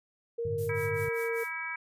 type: tone with pitch glide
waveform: sine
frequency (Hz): 466.2 to 460.3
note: A#4 to A#4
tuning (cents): 0 to -22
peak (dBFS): -30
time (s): 0.38-1.44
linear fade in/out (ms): 10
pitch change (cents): -22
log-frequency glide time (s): 0.52-1.3
type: chord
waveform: sine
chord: G suspended second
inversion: none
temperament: just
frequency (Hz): 98 / 110.25 / 147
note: G2 / A2 / D3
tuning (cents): 0 / +4 / +2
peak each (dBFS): -37 / -39 / -39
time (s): 0.45-1.09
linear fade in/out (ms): 5
type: noise with tremolo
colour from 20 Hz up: violet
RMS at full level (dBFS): -43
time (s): 0.58-1.52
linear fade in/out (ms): 2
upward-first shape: sine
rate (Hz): 5.1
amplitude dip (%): 95
type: harmonic tone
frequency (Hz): 325.3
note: E4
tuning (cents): -23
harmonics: 3 / 4 / 5 / 6 / 7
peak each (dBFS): -42 / -44 / -39 / -45 / -36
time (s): 0.69-1.76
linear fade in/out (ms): 5
effects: resampled to 32000 Hz